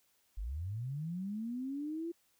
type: linear sweep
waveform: sine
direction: up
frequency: 42.81 to 343.3 Hz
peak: -36 dBFS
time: 0.37-2.12 s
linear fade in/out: 10 ms
effects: white hiss -73 dBFS RMS until 2.39 s